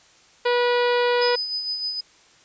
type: harmonic tone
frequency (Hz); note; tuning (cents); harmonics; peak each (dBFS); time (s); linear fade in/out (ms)
486.2; B4; -27; 1 / 2 / 3 / 4 / 5 / 6 / 7 / 8 / 9 / 10; -19 / -25 / -29 / -31 / -33 / -35 / -36 / -37 / -38 / -39; 0.45-1.36; 10
type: tone with tremolo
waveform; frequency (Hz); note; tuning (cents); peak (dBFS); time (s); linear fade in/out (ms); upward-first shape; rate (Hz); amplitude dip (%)
sine; 5000; D#8; +8; -23; 1.21-2.01; 10; sine; 6.5; 45
effects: white hiss -54 dBFS RMS until 2.44 s + resampled to 16000 Hz